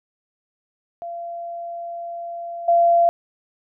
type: tone with level steps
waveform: sine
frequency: 685 Hz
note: F5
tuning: 34 cents flat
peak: -28 / -12 dBFS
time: 1.02-3.09 s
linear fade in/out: 0 ms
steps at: 2.68 s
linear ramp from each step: 5 ms
effects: none